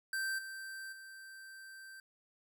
square tone with level steps, 1562 Hz, G6, 7 cents flat, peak -35 / -44 / -50 dBFS, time 0.13-2 s, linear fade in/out 2 ms, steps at 0.38 / 0.92 s, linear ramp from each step 10 ms, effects none

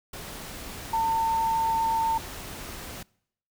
sine tone in noise, 902 Hz, A5, 43 cents sharp, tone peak -22 dBFS, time 0.93-2.18 s, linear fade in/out 5 ms, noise pink, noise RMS -39 dBFS, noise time 0.13-3.03 s, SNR +14 dB, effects noise-tail reverb RT60 0.7 s tail -25 dB re dry

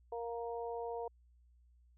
harmonic tone, 233.9 Hz, A#3, 6 cents sharp, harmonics 2 / 3 / 4, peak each -40 / -44 / -46 dBFS, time 0.12-1.08 s, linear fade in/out 5 ms, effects added 60 Hz sine -63 dBFS peak until 1.97 s

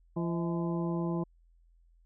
harmonic tone with a mistuned harmonic, 170.1 Hz, F3, 45 cents flat, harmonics 1 / 2 / 3 / 4 / 5 / 6, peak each -31 / -34 / -44 / -43 / -45 / -44 dBFS, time 0.16-1.24 s, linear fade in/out 10 ms, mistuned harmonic 4, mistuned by -99 cents, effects added 42 Hz sine -60 dBFS peak until 2.05 s

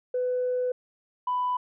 sine tone pair in turn, 500 / 994.2 Hz, B4 / B5, +21 / +11 cents, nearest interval octave, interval 1190 cents, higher second, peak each -23 dBFS, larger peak neither, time 0.14-0.72 / 1.27-1.57 s, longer first, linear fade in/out 5 ms, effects tanh soft clip ceiling -20 dBFS

